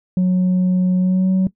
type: tone with pitch glide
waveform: sine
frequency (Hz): 183.1 to 187.92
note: F#3 to F#3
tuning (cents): -18 to +27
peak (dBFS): -10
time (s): 0.17-1.47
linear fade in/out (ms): 2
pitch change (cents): +45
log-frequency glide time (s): 0.98-1.3
effects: noise-tail reverb RT60 0.1 s tail -20 dB re dry + tanh soft clip ceiling -12 dBFS